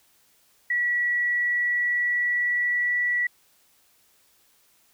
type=tone with pitch glide; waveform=sine; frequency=1937 to 1950.5 Hz; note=B6 to B6; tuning=-34 to -22 cents; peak=-21 dBFS; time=0.7-3.27 s; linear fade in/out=5 ms; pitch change=+12 cents; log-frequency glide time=1.07-3.04 s; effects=white hiss -62 dBFS RMS until 4.93 s